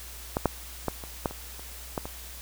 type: clicks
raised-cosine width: 1 ms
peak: -11 / -7 / -12 / -25 / -11 / -25 / -29 / -14 / -21 dBFS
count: 9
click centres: 0.369 / 0.457 / 0.883 / 1.038 / 1.258 / 1.31 / 1.595 / 1.978 / 2.055 s
effects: added 60 Hz sine -44 dBFS peak until 2.41 s + white hiss -44 dBFS RMS until 2.41 s